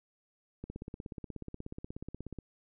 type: click train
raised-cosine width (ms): 3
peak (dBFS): -28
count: 30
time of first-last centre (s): 0.64-2.387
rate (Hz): 16.6
effects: none